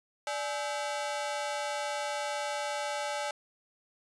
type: ring-modulated tone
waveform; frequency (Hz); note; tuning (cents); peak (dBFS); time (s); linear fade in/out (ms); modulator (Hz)
sawtooth; 716; F5; +43; -25; 0.27-3.31; 2; 129
effects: resampled to 22050 Hz